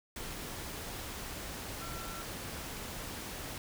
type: tone in noise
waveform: sine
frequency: 1353 Hz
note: E6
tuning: 45 cents sharp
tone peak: -46 dBFS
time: 1.81-2.22 s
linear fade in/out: 2 ms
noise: pink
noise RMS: -42 dBFS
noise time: 0.16-3.58 s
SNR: -7 dB
effects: none

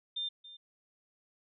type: tone with echo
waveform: sine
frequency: 3600 Hz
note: A7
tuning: 39 cents sharp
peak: -33 dBFS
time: 0.16-0.29 s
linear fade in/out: 10 ms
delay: 280 ms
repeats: 1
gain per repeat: -15 dB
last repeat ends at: 0.57 s
effects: none

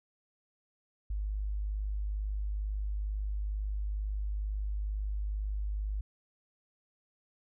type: tone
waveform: sine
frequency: 51.1 Hz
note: G#1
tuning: 27 cents flat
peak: -31 dBFS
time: 1.1-6.01 s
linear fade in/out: 5 ms
effects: none

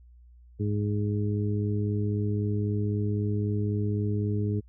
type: harmonic tone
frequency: 103.83 Hz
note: G#2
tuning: in tune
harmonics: 1 / 2 / 3 / 4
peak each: -26 / -32 / -35 / -35 dBFS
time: 0.59-4.61 s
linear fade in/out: 20 ms
effects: added 60 Hz sine -50 dBFS peak until 4.68 s

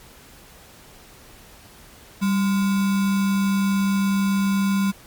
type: tone with sample-and-hold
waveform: sine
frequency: 196 Hz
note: G3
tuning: in tune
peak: -17 dBFS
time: 2.21-4.92 s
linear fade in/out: 20 ms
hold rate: 1225 Hz
effects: pink hiss -47 dBFS RMS until 5.06 s + MP3 96 kbps

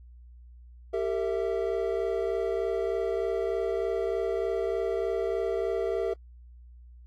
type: chord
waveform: triangle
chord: E diminished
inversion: first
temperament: equal with one note detuned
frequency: 392 / 455.3 / 659.3 Hz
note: G4 / Bb4 / E5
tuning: 0 / -41 / 0 cents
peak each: -28 / -28 / -31 dBFS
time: 0.93-6.14 s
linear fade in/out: 10 ms
effects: added 60 Hz sine -47 dBFS peak until 7.06 s + AAC 64 kbps

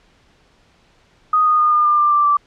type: tone with pitch steps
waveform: sine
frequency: 1244.5 / 1233.1 / 1221.7 / 1210.5 / 1199.3 / 1188.3 / 1177.4 / 1166.5 Hz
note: D#6 / D#6 / D#6 / D#6 / D6 / D6 / D6 / D6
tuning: 0 / -16 / -32 / -48 / +36 / +20 / +4 / -12 cents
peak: -11 dBFS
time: 1.33-2.37 s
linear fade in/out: 5 ms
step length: 130 ms
effects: pink hiss -55 dBFS RMS until 2.46 s + low-pass 5000 Hz 12 dB/octave

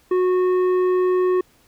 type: tone with tanh clipping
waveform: sine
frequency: 366.2 Hz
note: F#4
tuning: 18 cents flat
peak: -17 dBFS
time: 0.11-1.41 s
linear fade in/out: 5 ms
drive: 9 dB
effects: pink hiss -57 dBFS RMS until 1.67 s

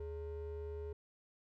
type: ring-modulated tone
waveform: triangle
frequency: 246.9 Hz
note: B3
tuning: in tune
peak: -36 dBFS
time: 0-0.93 s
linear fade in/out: 5 ms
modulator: 171 Hz
effects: none

